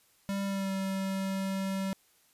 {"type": "tone with pitch glide", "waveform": "square", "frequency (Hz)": [197.4, 192.89], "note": ["G3", "G3"], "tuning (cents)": [12, -28], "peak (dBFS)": -31, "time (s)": [0.29, 1.93], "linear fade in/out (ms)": 0, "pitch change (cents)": -40, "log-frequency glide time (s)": [0.45, 0.71], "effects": ["white hiss -66 dBFS RMS until 2.33 s", "resampled to 32000 Hz"]}